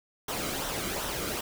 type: noise with flanger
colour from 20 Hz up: pink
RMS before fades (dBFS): -33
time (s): 0.28-1.41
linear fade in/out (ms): 5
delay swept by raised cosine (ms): 0.42 to 1.16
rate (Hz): 2.6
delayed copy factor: -0.55
effects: none